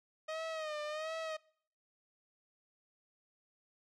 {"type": "tone with vibrato", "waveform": "sawtooth", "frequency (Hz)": 622.3, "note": "D#5", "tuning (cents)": 0, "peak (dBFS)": -34, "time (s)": [0.28, 1.37], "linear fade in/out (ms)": 10, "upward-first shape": "sine", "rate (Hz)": 1.4, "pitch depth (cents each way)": 70, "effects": ["noise-tail reverb RT60 0.6 s tail -24 dB re dry", "low-pass 5000 Hz 12 dB/octave"]}